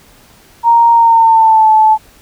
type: tone with pitch glide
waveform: sine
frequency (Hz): 932 to 869.6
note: A#5 to A5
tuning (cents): -1 to -21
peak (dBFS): -4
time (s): 0.63-1.98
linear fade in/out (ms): 50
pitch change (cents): -120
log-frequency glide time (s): 0.93-1.7
effects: pink hiss -44 dBFS RMS until 2.21 s